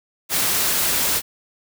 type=noise; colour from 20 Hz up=white; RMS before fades=-20 dBFS; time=0.29-1.22 s; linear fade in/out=50 ms; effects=none